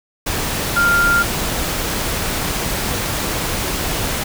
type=tone in noise; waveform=sine; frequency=1396.9 Hz; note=F6; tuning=in tune; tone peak=-12 dBFS; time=0.76-1.23 s; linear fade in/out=10 ms; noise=pink; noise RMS=-21 dBFS; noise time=0.26-4.24 s; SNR=+6 dB; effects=none

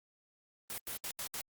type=noise bursts at uneven times; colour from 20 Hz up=white; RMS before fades=-40 dBFS; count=5; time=0.7-0.78 / 0.87-0.97 / 1.04-1.11 / 1.19-1.27 / 1.34-1.41 s; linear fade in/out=0 ms; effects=Opus 32 kbps

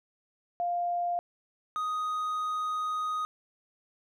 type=tone pair in turn; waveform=sine / triangle; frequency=700 / 1247.3 Hz; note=F5 / D#6; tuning=+4 / +4 cents; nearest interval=minor seventh; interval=1000 cents; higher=second; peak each=-27 dBFS; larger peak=neither; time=0.6-1.19 / 1.76-3.25 s; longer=second; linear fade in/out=0 ms; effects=none

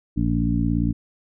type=harmonic tone with a mistuned harmonic; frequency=57.5 Hz; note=A#1; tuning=23 cents flat; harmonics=1 / 2 / 3 / 4 / 5; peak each=-25 / -25 / -25 / -25 / -25 dBFS; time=0.16-0.93 s; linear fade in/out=20 ms; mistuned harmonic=1; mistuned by=-49 cents; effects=none

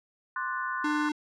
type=chord; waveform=sine; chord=D dominant seventh; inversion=third; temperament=equal; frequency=1046.5 / 1174.7 / 1480 / 1760 Hz; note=C6 / D6 / F#6 / A6; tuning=0 / 0 / 0 / 0 cents; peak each=-33 / -39 / -33 / -39 dBFS; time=0.36-1.09 s; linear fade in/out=2 ms
type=tone; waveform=square; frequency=300 Hz; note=D4; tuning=37 cents sharp; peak=-28 dBFS; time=0.84-1.12 s; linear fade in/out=5 ms
effects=low-pass 6000 Hz 12 dB/octave

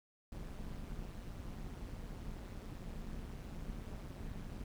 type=noise with amplitude modulation; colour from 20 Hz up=brown; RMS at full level=-42 dBFS; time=0.32-4.64 s; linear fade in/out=2 ms; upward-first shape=sine; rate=185 Hz; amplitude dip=75%; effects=none

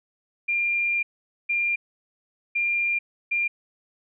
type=tone bursts at uneven times; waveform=sine; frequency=2395 Hz; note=D7; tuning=33 cents sharp; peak=-21 dBFS; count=4; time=0.48-1.03 / 1.49-1.76 / 2.55-2.99 / 3.31-3.48 s; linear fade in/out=10 ms; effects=none

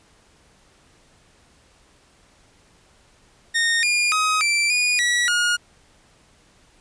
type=tone with pitch steps; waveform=sawtooth; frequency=1844 / 2421 / 1262 / 2343 / 2453 / 1934 / 1434 Hz; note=A#6 / D#7 / D#6 / D7 / D#7 / B6 / F6; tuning=-19 / -48 / +24 / -5 / -25 / -37 / +45 cents; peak=-14 dBFS; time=3.54-5.57 s; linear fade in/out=20 ms; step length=290 ms; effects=pink hiss -56 dBFS RMS until 6.8 s + resampled to 22050 Hz

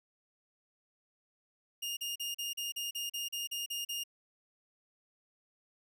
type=tone bursts; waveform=sawtooth; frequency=2834 Hz; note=F7; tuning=25 cents sharp; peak=-32 dBFS; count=12; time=1.82-4.038 s; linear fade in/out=10 ms; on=150 ms; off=38 ms; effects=none

